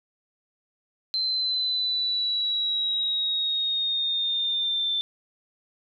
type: exponential sweep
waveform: sine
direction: down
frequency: 4103 to 3542 Hz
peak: -23 dBFS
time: 1.14-5.01 s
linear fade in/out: 0 ms
effects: none